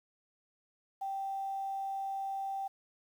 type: tone with quantisation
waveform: sine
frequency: 781 Hz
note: G5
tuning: 7 cents flat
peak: -34 dBFS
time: 1.01-2.68 s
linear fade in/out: 10 ms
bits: 10
effects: none